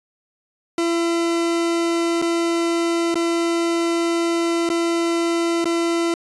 40% pulse tone with dropouts, 337.3 Hz, E4, 40 cents sharp, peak -17 dBFS, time 0.78-6.14 s, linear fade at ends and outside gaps 2 ms, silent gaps 2.217-2.223 / 3.144-3.155 / 4.691-4.7 / 5.644-5.655 s, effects resampled to 22050 Hz

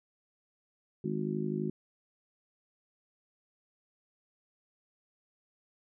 harmonic tone, 51.91 Hz, G#1, in tune, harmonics 3 / 4 / 5 / 6 / 7, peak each -36 / -35 / -41 / -41 / -36 dBFS, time 1.04-1.7 s, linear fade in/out 5 ms, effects none

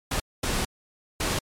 pink noise bursts at uneven times, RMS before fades -26 dBFS, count 3, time 0.11-0.2 / 0.43-0.65 / 1.2-1.39 s, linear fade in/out 5 ms, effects low-pass 11000 Hz 12 dB/octave + MP3 96 kbps

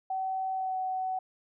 sine tone with pitch glide, 760 to 750.4 Hz, F#5 to F#5, +46 to +24 cents, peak -29 dBFS, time 0.1-1.19 s, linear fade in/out 5 ms, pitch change -22 cents, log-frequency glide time 0.54-0.77 s, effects none

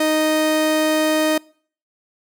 45% pulse tone pair together, 310.8 / 621.6 Hz, D#4 / D#5, -2 / -2 cents, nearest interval octave, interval 1200 cents, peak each -19 / -19 dBFS, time 0-1.38 s, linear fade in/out 5 ms, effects noise-tail reverb RT60 0.5 s tail -25 dB re dry

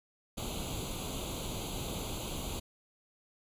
pink noise with comb filter, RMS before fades -38 dBFS, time 0.37-2.6 s, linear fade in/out 10 ms, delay 0.28 ms, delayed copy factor +0.9, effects resampled to 32000 Hz

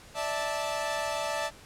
sawtooth chord, D suspended second, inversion none, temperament equal with one note detuned, 587.3 / 654.3 / 880 Hz, D5 / E5 / A5, 0 / -13 / 0 cents, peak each -30 dBFS, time 0.14-1.51 s, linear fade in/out 50 ms, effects pink hiss -51 dBFS RMS until 1.65 s + low-pass 10000 Hz 12 dB/octave

